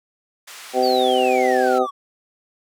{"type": "band-pass noise", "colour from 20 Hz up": "pink", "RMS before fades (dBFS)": -39, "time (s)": [0.47, 1.79], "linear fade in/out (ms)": 10, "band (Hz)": [1200, 11000], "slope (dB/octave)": 12}
{"type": "harmonic tone", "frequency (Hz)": 127.6, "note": "C3", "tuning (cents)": -43, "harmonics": [2, 3, 4, 5, 6], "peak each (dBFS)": [-26, -21, -20, -24, -19], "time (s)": [0.73, 1.87], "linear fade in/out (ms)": 50}
{"type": "exponential sweep", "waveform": "triangle", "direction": "down", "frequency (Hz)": [4787, 1101], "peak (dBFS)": -24, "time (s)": [0.82, 1.91], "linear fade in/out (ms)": 20}
{"effects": []}